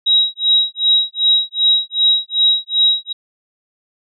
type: tone with tremolo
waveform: sine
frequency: 3830 Hz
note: A#7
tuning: 46 cents sharp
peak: -8 dBFS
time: 0.06-3.13 s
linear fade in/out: 10 ms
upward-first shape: sine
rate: 2.6 Hz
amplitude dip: 100%
effects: none